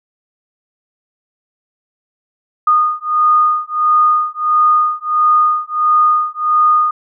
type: beating tone pair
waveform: sine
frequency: 1228 / 1229.5 Hz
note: D#6 / D#6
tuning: -23 / -21 cents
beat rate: 1.5 Hz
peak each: -13 dBFS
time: 2.67-6.91 s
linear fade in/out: 5 ms
effects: none